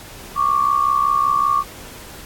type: tone pair together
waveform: sine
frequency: 1109.4 / 1174.7 Hz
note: C#6 / D6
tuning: +1 / 0 cents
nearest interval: minor second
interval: 99 cents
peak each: -17 dBFS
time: 0.35-1.64 s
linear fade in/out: 50 ms
effects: pink hiss -38 dBFS RMS until 2.25 s + AAC 64 kbps